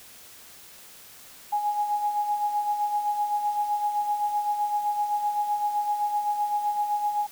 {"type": "tone with tremolo", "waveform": "sine", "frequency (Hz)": 830.6, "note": "G#5", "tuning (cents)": 0, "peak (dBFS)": -21, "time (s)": [1.52, 7.27], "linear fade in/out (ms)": 10, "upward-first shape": "sine", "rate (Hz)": 7.8, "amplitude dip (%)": 55, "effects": ["white hiss -48 dBFS RMS until 7.31 s"]}